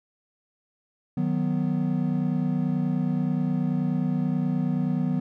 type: chord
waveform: triangle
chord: B major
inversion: first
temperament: equal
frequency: 155.56 / 185 / 246.9 Hz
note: D#3 / F#3 / B3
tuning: 0 / 0 / 0 cents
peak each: -25 dBFS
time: 1.17-5.2 s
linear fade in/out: 5 ms
effects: none